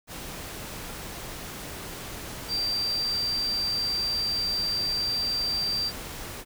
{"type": "tone in noise", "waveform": "sine", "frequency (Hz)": 4699, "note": "D8", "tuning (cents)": 0, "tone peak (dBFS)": -25, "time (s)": [2.48, 5.92], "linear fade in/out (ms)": 50, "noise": "pink", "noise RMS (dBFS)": -38, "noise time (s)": [0.07, 6.45], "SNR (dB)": 10, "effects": []}